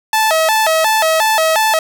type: tone with vibrato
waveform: sawtooth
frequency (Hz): 749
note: F#5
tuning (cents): +21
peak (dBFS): -7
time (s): 0.13-1.79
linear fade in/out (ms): 2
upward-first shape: square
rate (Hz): 2.8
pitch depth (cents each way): 270
effects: none